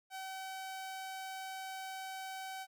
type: tone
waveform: sawtooth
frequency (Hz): 763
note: G5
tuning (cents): -47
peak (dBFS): -38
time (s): 0.1-2.67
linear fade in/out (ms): 50
effects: none